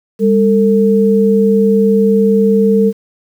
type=tone pair together; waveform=sine; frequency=200.6 / 450 Hz; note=G3 / A4; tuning=+40 / +39 cents; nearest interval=octave + major second; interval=1399 cents; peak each=-10 dBFS; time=0.19-2.93 s; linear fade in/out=50 ms; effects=7-bit